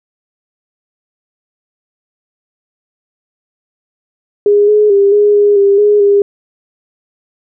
sine tone with pitch steps, 410.7 / 421.4 / 399 / 414.1 / 410.7 / 398.8 / 415.3 / 403.6 Hz, G#4 / G#4 / G4 / G#4 / G#4 / G4 / G#4 / G#4, -19 / +25 / +31 / -5 / -19 / +30 / 0 / -49 cents, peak -5 dBFS, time 4.46-6.22 s, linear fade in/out 2 ms, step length 220 ms, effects none

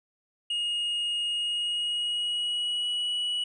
triangle tone with pitch glide, 2865 to 2935 Hz, F7 to F#7, +44 to -15 cents, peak -25 dBFS, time 0.5-3.44 s, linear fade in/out 5 ms, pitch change +41 cents, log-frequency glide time 1.28-3.15 s, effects resampled to 24000 Hz

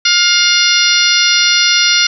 harmonic tone, 707 Hz, F5, 21 cents sharp, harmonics 2 / 3 / 4 / 5 / 6 / 7 / 8, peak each -16 / -16 / -16 / -16 / -16 / -16 / -16 dBFS, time 0.05-2.07 s, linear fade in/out 5 ms, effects none

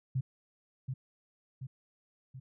sine tone with echo, 130.81 Hz, C3, in tune, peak -28 dBFS, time 0.15-0.21 s, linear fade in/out 10 ms, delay 730 ms, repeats 3, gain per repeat -5 dB, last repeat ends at 2.4 s, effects none

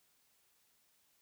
silence, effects white hiss -73 dBFS RMS until 1.21 s

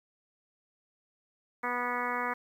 harmonic tone, 244.9 Hz, B3, 14 cents flat, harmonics 1 / 2 / 3 / 4 / 5 / 6 / 7 / 8 / 9, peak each -41 / -39 / -40 / -35 / -36 / -40 / -40 / -39 / -41 dBFS, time 1.63-2.34 s, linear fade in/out 10 ms, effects 10-bit

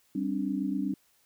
sine chord, G suspended fourth, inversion none, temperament equal with one note detuned, 196 / 265.9 / 293.7 Hz, G3 / C4 / D4, 0 / +28 / 0 cents, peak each -32 dBFS, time 0.15-0.94 s, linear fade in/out 5 ms, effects white hiss -67 dBFS RMS until 1.25 s

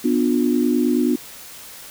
sine chord, B diminished, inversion none, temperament just, 246.9 / 296.3 / 355.6 Hz, B3 / D4 / F4, 0 / +15 / +31 cents, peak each -18 / -20 / -22 dBFS, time 0.04-1.16 s, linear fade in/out 10 ms, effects white hiss -39 dBFS RMS until 1.9 s

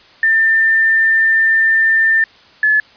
sine tone pair in turn, 1793 / 1720.3 Hz, A6 / A6, +32 / -39 cents, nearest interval minor second, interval 71 cents, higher first, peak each -9 dBFS, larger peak neither, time 0.23-2.24 / 2.63-2.8 s, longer first, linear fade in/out 2 ms, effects white hiss -45 dBFS RMS until 2.96 s + resampled to 11025 Hz

